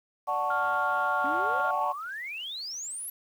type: chord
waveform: sine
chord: D major seventh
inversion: none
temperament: equal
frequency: 587.3 / 740 / 880 / 1108.7 Hz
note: D5 / F#5 / A5 / C#6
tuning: 0 / 0 / 0 / 0 cents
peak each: -34 / -30 / -31 / -29 dBFS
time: 0.27-1.93 s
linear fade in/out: 20 ms
type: tone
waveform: sine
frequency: 1398 Hz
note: F6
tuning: 1 cent sharp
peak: -28 dBFS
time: 0.5-1.71 s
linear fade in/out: 5 ms
type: exponential sweep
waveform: sine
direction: up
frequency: 265.8 to 11780 Hz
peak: -34 dBFS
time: 1.24-3.1 s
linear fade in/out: 5 ms
effects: tanh soft clip ceiling -17 dBFS + 9-bit